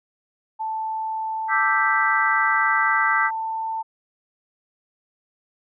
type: tone with pitch glide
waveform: sine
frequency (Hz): 880 to 891.3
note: A5 to A5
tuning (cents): 0 to +22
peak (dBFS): -24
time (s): 0.59-3.83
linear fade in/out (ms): 20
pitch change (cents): +22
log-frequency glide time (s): 0.88-3.71
type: chord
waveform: sine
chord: E minor seventh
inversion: third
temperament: equal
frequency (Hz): 1174.7 / 1318.5 / 1568 / 1975.5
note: D6 / E6 / G6 / B6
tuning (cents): 0 / 0 / 0 / 0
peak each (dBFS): -24 / -24 / -22 / -23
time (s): 1.48-3.31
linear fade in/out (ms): 50
effects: none